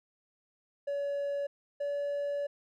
triangle tone pair in turn, 567 / 572.3 Hz, C#5 / D5, +39 / -45 cents, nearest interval unison, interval 16 cents, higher second, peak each -28 dBFS, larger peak neither, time 0.87-1.47 / 1.8-2.47 s, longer second, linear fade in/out 10 ms, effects tanh soft clip ceiling -24 dBFS

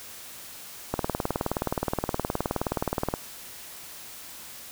click train, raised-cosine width 1 ms, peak -11 dBFS, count 43, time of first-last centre 0.94-3.139 s, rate 19.1 Hz, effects white hiss -43 dBFS RMS until 4.71 s

